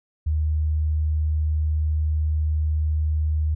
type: tone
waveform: sine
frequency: 77 Hz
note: D#2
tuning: 17 cents flat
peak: -19 dBFS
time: 0.26-3.55 s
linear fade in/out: 10 ms
effects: none